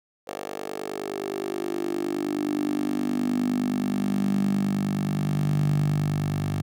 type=tone with high-pass filter sweep; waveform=10% pulse; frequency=49.6 Hz; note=G1; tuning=21 cents sharp; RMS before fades=-26 dBFS; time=0.27-6.62 s; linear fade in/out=10 ms; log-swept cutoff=500 to 120 Hz; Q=6.5; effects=none